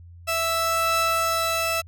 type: tone pair together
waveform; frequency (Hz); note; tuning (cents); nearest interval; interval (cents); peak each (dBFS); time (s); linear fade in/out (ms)
sawtooth; 658.9 / 1318.5; E5 / E6; -1 / 0; octave; 1201; -22 / -19; 0.27-1.82; 20
effects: added 86 Hz sine -42 dBFS peak until 1.87 s